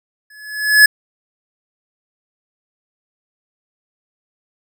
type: tone with exponential growth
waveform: square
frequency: 1704 Hz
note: G#6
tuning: 44 cents sharp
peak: -3 dBFS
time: 0.3-0.86 s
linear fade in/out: 5 ms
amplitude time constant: 120 ms
effects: none